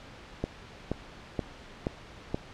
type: click train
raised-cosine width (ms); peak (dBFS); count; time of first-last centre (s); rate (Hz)
2; -15; 5; 0.44-2.345; 2.1
effects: pink hiss -48 dBFS RMS until 2.53 s + low-pass 4000 Hz 12 dB/octave